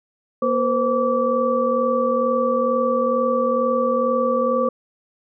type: tone cluster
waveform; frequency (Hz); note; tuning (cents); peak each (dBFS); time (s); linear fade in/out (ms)
sine; 237.4 / 475.8 / 518 / 1156; A#3 / A#4 / C5 / D6; +32 / +35 / -17 / -28; -24 / -26 / -19 / -23; 0.42-4.69; 5
effects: none